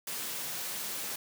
white high-pass noise, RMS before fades -37 dBFS, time 0.07-1.16 s, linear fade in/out 5 ms, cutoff 120 Hz, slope 96 dB/octave, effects none

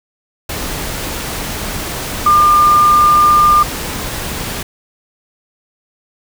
sine tone in noise, 1200 Hz, D6, 37 cents sharp, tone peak -6 dBFS, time 2.26-3.63 s, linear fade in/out 5 ms, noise pink, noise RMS -22 dBFS, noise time 0.49-4.63 s, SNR +13 dB, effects none

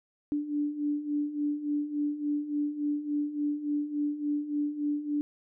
sine beating tone pair, 291.1 / 294.6 Hz, D4 / D4, -15 / +6 cents, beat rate 3.5 Hz, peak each -34 / -29 dBFS, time 0.32-5.21 s, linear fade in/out 0 ms, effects none

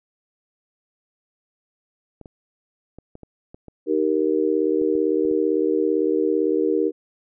clicks, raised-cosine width 2 ms, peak -27 dBFS, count 11, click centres 2.213 / 2.258 / 2.986 / 3.154 / 3.233 / 3.545 / 3.683 / 4.816 / 4.954 / 5.252 / 5.313 s
sine chord, Eb major, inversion none, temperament just, 311.1 / 388.9 / 466.7 Hz, Eb4 / G4 / Bb4, 0 / -14 / +2 cents, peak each -22 / -22 / -22 dBFS, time 3.86-6.92 s, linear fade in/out 50 ms
effects none

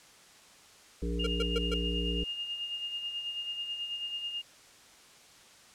harmonic tone, 58.27 Hz, A#1, in tune, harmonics 1 / 3 / 5 / 7 / 8, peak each -32 / -37 / -39 / -40 / -41 dBFS, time 1.02-2.24 s, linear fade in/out 5 ms
sine tone with tremolo, 2831 Hz, F7, 23 cents sharp, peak -32 dBFS, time 1.19-4.42 s, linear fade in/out 10 ms, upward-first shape sine, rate 9.2 Hz, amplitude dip 50%
square tone bursts, 460.9 Hz, A#4, 20 cents flat, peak -29 dBFS, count 4, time 1.24-1.742 s, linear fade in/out 5 ms, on 28 ms, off 130 ms
effects white hiss -56 dBFS RMS until 5.74 s + low-pass 8000 Hz 12 dB/octave

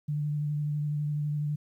sine tone with vibrato, 148.3 Hz, D3, 17 cents sharp, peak -27 dBFS, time 0.08-1.56 s, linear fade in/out 10 ms, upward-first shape sine, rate 12 Hz, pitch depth 18 cents each way, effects 11-bit

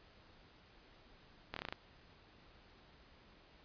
slowing click train, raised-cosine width 0.3 ms, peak -24 dBFS, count 7, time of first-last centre 1.54-1.725 s, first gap 24 ms, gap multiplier 1.1, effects pink hiss -63 dBFS RMS until 3.64 s + resampled to 11025 Hz

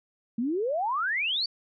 sine exponential sweep, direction up, 220 to 4699 Hz, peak -25 dBFS, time 0.38-1.46 s, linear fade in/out 5 ms, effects none

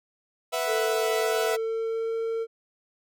sawtooth chord, B suspended fourth, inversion none, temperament equal, 493.9 / 659.3 / 740 Hz, B4 / E5 / F#5, 0 / 0 / 0 cents, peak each -27 / -24 / -29 dBFS, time 0.52-1.57 s, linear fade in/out 20 ms
triangle tone with pitch glide, 444.3 to 453.6 Hz, A4 to A#4, +17 to -47 cents, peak -24 dBFS, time 0.66-2.47 s, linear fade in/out 50 ms, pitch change +36 cents, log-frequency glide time 1.15-2.15 s
effects none

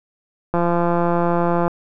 click train, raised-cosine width 1 ms, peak -6 dBFS, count 197, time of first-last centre 0.54-1.68 s, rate 172 Hz, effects none

